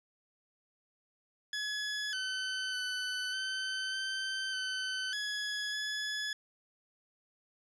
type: tone with pitch steps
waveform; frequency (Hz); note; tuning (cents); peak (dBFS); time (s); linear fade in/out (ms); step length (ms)
20% pulse; 1694 / 1521 / 1503 / 1534 / 1548 / 1522 / 1684 / 1702; G#6 / F#6 / F#6 / G6 / G6 / F#6 / G#6 / G#6; +34 / +47 / +27 / -38 / -22 / +48 / +24 / +42; -29; 1.53-6.33; 2; 600
effects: resampled to 22050 Hz + 11-bit